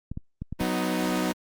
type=clicks; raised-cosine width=5 ms; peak=-20 dBFS; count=5; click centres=0.116 / 0.174 / 0.42 / 0.526 / 0.612 s
type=chord; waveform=sawtooth; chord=B major; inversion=second; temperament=equal with one note detuned; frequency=185 / 249.4 / 311.1 Hz; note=F#3 / B3 / D#4; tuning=0 / +17 / 0 cents; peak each=-25 dBFS; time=0.59-1.33 s; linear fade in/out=20 ms
effects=Opus 48 kbps